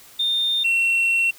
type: tone pair in turn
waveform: sine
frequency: 3630 / 2719 Hz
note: A#7 / F7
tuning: -47 / -47 cents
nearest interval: perfect fourth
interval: 500 cents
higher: first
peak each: -17 / -14 dBFS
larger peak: second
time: 0.19-0.64 / 0.64-1.31 s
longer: second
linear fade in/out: 10 ms
effects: tanh soft clip ceiling -15 dBFS + white hiss -47 dBFS RMS until 1.38 s